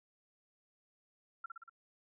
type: tone with echo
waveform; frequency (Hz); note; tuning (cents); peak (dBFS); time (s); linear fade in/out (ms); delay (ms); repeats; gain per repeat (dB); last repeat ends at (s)
sine; 1362; F6; -44; -39; 1.44-1.46; 5; 59; 4; -3; 1.696
effects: none